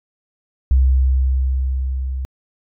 sine tone with level ramp, 65.41 Hz, C2, in tune, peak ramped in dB -8 to -21 dBFS, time 0.71-2.25 s, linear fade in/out 0 ms, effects tanh soft clip ceiling -6 dBFS

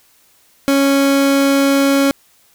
30% pulse tone, 276.5 Hz, C#4, 4 cents flat, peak -8 dBFS, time 0.68-2.11 s, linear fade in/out 0 ms, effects white hiss -53 dBFS RMS until 2.54 s

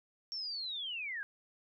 sine linear sweep, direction down, 5530 to 1568 Hz, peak -37 dBFS, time 0.32-1.23 s, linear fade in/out 0 ms, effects none

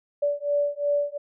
sine beating tone pair, 577 / 579.8 Hz, D5 / D5, -31 / -22 cents, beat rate 2.8 Hz, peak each -25 dBFS, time 0.22-1.18 s, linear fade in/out 10 ms, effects none

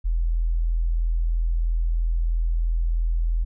sine tone, 41.53 Hz, E1, 14 cents sharp, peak -19 dBFS, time 0.04-3.45 s, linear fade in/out 20 ms, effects none

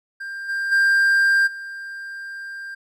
triangle tone with level steps, 1591 Hz, G6, 25 cents sharp, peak -27 / -20 / -12 / -29 dBFS, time 0.2-2.75 s, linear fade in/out 10 ms, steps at 0.48 / 0.71 / 1.46 s, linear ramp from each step 20 ms, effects none

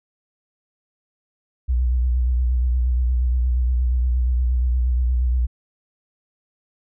sine tone with vibrato, 61.74 Hz, B1, in tune, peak -16 dBFS, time 1.68-5.47 s, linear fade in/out 20 ms, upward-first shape sine, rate 8.5 Hz, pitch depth 55 cents each way, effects none

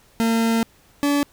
40% pulse tone pair in turn, 227.6 / 286.8 Hz, A#3 / D4, -41 / -41 cents, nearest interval major third, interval 400 cents, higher second, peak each -16 dBFS, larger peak neither, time 0.2-0.63 / 1.03-1.23 s, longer first, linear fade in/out 0 ms, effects pink hiss -55 dBFS RMS until 1.32 s

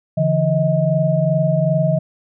sine tone cluster, 144.1 / 166.7 / 633 Hz, D3 / E3 / D#5, -33 / +20 / +30 cents, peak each -18 dBFS, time 0.17-1.99 s, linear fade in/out 10 ms, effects none

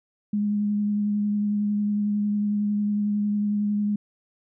sine tone with vibrato, 207 Hz, G#3, 5 cents flat, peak -21 dBFS, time 0.33-3.96 s, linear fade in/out 5 ms, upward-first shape triangle, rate 11 Hz, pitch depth 17 cents each way, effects none

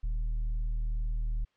triangle tone with tanh clipping, 38.89 Hz, D#1, in tune, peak -29 dBFS, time 0.03-1.45 s, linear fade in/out 10 ms, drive 9 dB, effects white hiss -73 dBFS RMS until 1.56 s + low-pass 3000 Hz 12 dB/octave

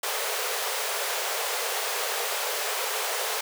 pink high-pass noise, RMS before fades -29 dBFS, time 0.03-3.41 s, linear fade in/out 5 ms, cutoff 410 Hz, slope 96 dB/octave, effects none

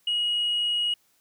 sine tone, 2896 Hz, F#7, 38 cents flat, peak -21 dBFS, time 0.07-0.94 s, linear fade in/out 5 ms, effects tanh soft clip ceiling -20 dBFS + white hiss -66 dBFS RMS until 1.2 s

